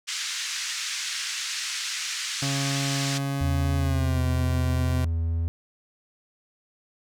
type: band-pass noise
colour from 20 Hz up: white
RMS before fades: -31 dBFS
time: 0.07-3.19 s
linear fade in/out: 20 ms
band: 1500 to 6900 Hz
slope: 24 dB/octave
type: tone with pitch glide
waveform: 30% pulse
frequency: 138.59 to 127.82 Hz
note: C#3 to C3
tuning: 0 to -40 cents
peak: -23 dBFS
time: 2.42-5.05 s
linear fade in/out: 5 ms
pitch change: -140 cents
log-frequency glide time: 3.76-4.22 s
type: tone with vibrato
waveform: triangle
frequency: 82.7 Hz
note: E2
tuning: 6 cents sharp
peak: -21 dBFS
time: 3.41-5.48 s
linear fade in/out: 0 ms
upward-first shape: triangle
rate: 2.1 Hz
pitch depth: 8 cents each way
effects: none